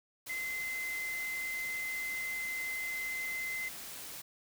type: tone in noise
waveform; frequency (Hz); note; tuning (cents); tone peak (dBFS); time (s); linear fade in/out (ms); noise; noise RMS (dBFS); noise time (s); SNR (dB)
sine; 2060; C7; -28; -35; 0.29-3.69; 10; white; -45; 0.26-4.22; +7
effects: none